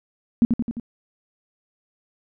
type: tone with echo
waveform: sine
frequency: 233.7 Hz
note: A#3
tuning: 5 cents sharp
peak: -11 dBFS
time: 0.42-0.45 s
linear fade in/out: 0 ms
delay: 87 ms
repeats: 4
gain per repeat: -4 dB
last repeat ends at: 0.798 s
effects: none